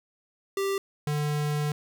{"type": "tone pair in turn", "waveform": "square", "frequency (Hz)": [392.5, 148.47], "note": ["G4", "D3"], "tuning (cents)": [2, 19], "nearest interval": "octave + perfect fourth", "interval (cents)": 1683, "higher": "first", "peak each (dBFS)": -26, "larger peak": "neither", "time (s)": [[0.57, 0.78], [1.07, 1.72]], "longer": "second", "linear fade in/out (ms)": 2, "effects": []}